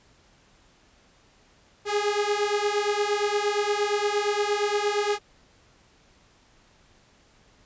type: beating tone pair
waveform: sawtooth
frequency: 408.9 / 417.5 Hz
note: G#4 / G#4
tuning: -27 / +9 cents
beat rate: 8.6 Hz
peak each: -22 dBFS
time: 1.85-5.19 s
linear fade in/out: 50 ms
effects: pink hiss -59 dBFS RMS until 7.65 s + resampled to 16000 Hz